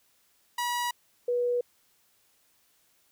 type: tone pair in turn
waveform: sawtooth / sine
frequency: 967 / 486.7 Hz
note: B5 / B4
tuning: -37 / -25 cents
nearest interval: octave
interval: 1188 cents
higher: first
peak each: -24 dBFS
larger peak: neither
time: 0.58-0.91 / 1.28-1.61 s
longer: neither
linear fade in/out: 5 ms
effects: white hiss -67 dBFS RMS until 3.11 s